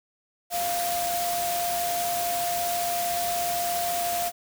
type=tone in noise; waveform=sine; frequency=698 Hz; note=F5; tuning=1 cent flat; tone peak=-26 dBFS; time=0.5-4.32 s; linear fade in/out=50 ms; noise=white; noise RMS=-31 dBFS; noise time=0.5-4.32 s; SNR=+2 dB; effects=none